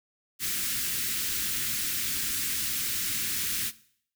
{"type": "band-stop noise", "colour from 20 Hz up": "white", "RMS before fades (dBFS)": -30, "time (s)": [0.39, 3.72], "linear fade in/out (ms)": 50, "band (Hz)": [330, 1500], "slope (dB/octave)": 24, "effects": ["noise-tail reverb RT60 0.6 s tail -18 dB re dry"]}